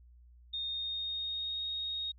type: tone with pitch glide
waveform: sine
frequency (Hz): 3680 to 3736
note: A#7 to A#7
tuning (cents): -23 to +3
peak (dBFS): -34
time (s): 0.53-2.12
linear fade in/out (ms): 10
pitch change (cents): +26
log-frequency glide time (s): 0.65-1.63
effects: added 60 Hz sine -55 dBFS peak until 2.18 s